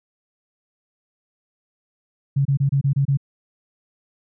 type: tone bursts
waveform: sine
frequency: 138.59 Hz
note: C#3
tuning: in tune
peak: -15 dBFS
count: 7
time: 2.36-3.173 s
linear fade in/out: 10 ms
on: 93 ms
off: 27 ms
effects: none